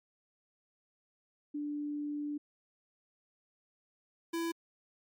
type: tone pair in turn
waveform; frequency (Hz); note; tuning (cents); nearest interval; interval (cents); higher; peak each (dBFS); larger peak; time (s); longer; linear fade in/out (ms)
sine / square; 293.7 / 333.4; D4 / E4; 0 / +20; major second; 220; second; -34 / -33; second; 1.54-2.38 / 4.33-4.52; first; 10
effects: MP3 96 kbps